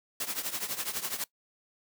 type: noise with tremolo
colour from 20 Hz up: white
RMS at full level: -31 dBFS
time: 0.2-1.24 s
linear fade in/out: 2 ms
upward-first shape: triangle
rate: 12 Hz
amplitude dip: 85%
effects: noise-tail reverb RT60 0.1 s tail -21 dB re dry + high-pass 150 Hz 12 dB/octave